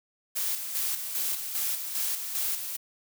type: noise with tremolo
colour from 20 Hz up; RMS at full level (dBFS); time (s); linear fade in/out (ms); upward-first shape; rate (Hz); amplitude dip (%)
blue; -29; 0.35-2.77; 20; square; 2.5; 50
effects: none